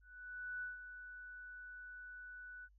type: tone with ADSR envelope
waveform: sine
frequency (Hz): 1485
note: F#6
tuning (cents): +6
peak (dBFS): -40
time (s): 0.01-2.69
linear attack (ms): 610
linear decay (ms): 150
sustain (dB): -9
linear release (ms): 53
effects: added 50 Hz sine -64 dBFS peak until 2.78 s